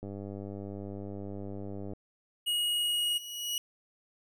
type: click train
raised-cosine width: 2 ms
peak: -28 dBFS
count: 191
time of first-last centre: 0.03-1.934 s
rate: 99.8 Hz
type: tone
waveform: square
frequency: 2889 Hz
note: F#7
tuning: 42 cents flat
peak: -28 dBFS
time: 2.46-3.19 s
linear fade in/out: 20 ms
type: tone with exponential growth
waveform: sawtooth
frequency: 2912 Hz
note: F#7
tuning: 28 cents flat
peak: -26 dBFS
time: 2.47-3.58 s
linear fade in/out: 1 ms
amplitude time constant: 240 ms
effects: none